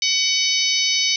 harmonic tone, 751 Hz, F#5, 26 cents sharp, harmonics 3 / 4 / 5 / 6 / 7 / 8, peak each -24 / -24 / -24 / -24 / -24 / -24 dBFS, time 0.02-1.16 s, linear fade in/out 2 ms, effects none

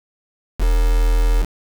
sine tone with quantisation, 41.2 Hz, E1, in tune, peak -12 dBFS, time 0.58-1.46 s, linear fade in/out 50 ms, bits 4, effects none

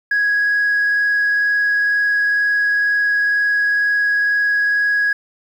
sine tone with frequency modulation, 1661.2 Hz, G#6, in tune, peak -12 dBFS, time 0.11-5.13 s, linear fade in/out 5 ms, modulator 22.1 Hz, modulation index 0.39, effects tanh soft clip ceiling -11 dBFS + 8-bit

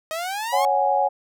sawtooth exponential sweep, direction up, 623 to 1108.7 Hz, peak -22 dBFS, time 0.11-0.65 s, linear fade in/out 0 ms
sine chord, C# suspended fourth, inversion none, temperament equal, 554.4 / 740 / 830.6 Hz, C#5 / F#5 / G#5, 0 / 0 / 0 cents, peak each -23 / -22 / -20 dBFS, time 0.52-1.09 s, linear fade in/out 20 ms
effects none

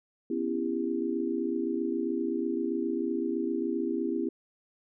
sine chord, C# half-diminished seventh, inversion third, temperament just, 249.5 / 277.2 / 332.6 / 399.1 Hz, B3 / C#4 / E4 / G4, +18 / 0 / +16 / +31 cents, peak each -33 / -35 / -31 / -34 dBFS, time 0.3-4.29 s, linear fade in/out 5 ms, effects none

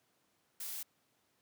blue noise, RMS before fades -42 dBFS, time 0.6-0.83 s, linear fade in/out 5 ms, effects pink hiss -75 dBFS RMS until 1.41 s + high-pass 150 Hz 12 dB/octave

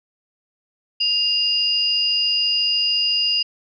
sine tone pair together, 2813 / 4903 Hz, F7 / D#8, +12 / -26 cents, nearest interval minor seventh, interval 962 cents, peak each -20 / -19 dBFS, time 1-3.43 s, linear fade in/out 10 ms, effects none

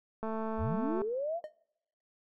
click train, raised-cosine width 1 ms, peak -24 dBFS, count 175, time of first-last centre 0.23-1.017 s, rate 221 Hz
sine linear sweep, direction up, 45.53 to 712 Hz, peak -31 dBFS, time 0.57-1.41 s, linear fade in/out 50 ms
triangle tone with exponential decay, 614 Hz, D#5, 23 cents flat, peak -32 dBFS, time 1.44-1.54 s, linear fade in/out 1 ms, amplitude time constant 20 ms
effects noise-tail reverb RT60 0.8 s tail -25 dB re dry

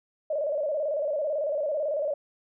sine tone with vibrato, 593 Hz, D5, 17 cents sharp, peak -25 dBFS, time 0.3-2.14 s, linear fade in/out 5 ms, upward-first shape square, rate 18 Hz, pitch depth 88 cents each way, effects none

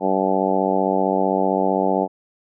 harmonic tone, 95.5 Hz, G2, 45 cents flat, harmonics 2 / 3 / 4 / 5 / 6 / 7 / 8 / 9, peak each -25 / -25 / -25 / -25 / -25 / -25 / -25 / -25 dBFS, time 0-2.08 s, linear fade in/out 50 ms, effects none

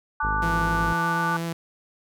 sine chord, D major, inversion second, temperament equal, 880 / 1174.7 / 1480 Hz, A5 / D6 / F#6, 0 / 0 / 0 cents, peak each -27 dBFS, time 0.2-1.37 s, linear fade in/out 5 ms
harmonic tone, 51.91 Hz, G#1, in tune, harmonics 1 / 2 / 3 / 4 / 5 / 6 / 7 / 8 / 9 / 10, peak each -28 / -36 / -38 / -42 / -41 / -48 / -47 / -47 / -46 / -52 dBFS, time 0.23-0.93 s, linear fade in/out 5 ms
sawtooth tone with vibrato, 167.2 Hz, E3, 25 cents sharp, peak -23 dBFS, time 0.42-1.53 s, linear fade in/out 5 ms, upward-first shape sine, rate 8 Hz, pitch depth 10 cents each way
effects none

